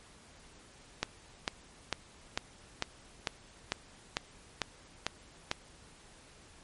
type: click train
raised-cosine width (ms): 0.2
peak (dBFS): -12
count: 11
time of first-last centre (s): 1.03-5.514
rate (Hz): 2.23
effects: pink hiss -57 dBFS RMS until 6.63 s + MP3 48 kbps